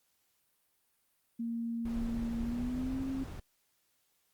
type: tone with pitch glide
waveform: sine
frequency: 231.9 to 266.4 Hz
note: A#3 to C4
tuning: -9 to +31 cents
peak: -33 dBFS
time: 1.39-3.24 s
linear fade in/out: 10 ms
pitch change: +240 cents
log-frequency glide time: 2.41-3 s
type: noise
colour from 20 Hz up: brown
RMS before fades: -41 dBFS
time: 1.85-3.4 s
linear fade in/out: 5 ms
effects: white hiss -75 dBFS RMS until 4.33 s + Opus 48 kbps